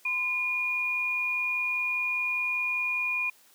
sine tone pair together, 1024 / 2435 Hz, C6 / D#7, -38 / -38 cents, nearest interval octave + minor third, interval 1500 cents, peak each -38 / -26 dBFS, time 0.05-3.3 s, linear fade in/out 5 ms, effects white hiss -59 dBFS RMS until 3.54 s + high-pass 200 Hz 12 dB/octave

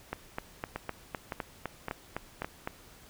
two click trains, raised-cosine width 0.5 ms, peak -18 / -19 dBFS, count 11 / 4, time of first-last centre 0.13-2.675 / 0.76-2.445 s, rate 3.93 / 1.78 Hz, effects pink hiss -55 dBFS RMS until 3.09 s

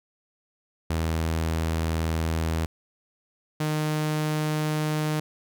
sawtooth tone pair in turn, 81 / 153.35 Hz, E2 / D#3, -30 / -25 cents, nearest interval major seventh, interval 1105 cents, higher second, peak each -20 / -20 dBFS, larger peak neither, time 0.9-2.66 / 3.6-5.2 s, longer first, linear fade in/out 5 ms, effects none

